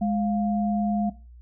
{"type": "tone pair together", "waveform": "sine", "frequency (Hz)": [208.4, 701], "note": ["G#3", "F5"], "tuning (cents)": [6, 6], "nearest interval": "octave + major sixth", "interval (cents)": 2100, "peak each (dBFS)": [-22, -29], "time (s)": [0.01, 1.1], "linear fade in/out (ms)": 10, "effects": ["noise-tail reverb RT60 0.3 s tail -17 dB re dry", "added 60 Hz sine -44 dBFS peak until 1.41 s"]}